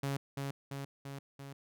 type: tone with echo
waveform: sawtooth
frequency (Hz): 138.59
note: C#3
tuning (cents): 0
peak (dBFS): -29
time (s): 0.03-0.17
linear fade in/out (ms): 5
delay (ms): 340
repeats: 4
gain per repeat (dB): -3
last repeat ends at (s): 1.53
effects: none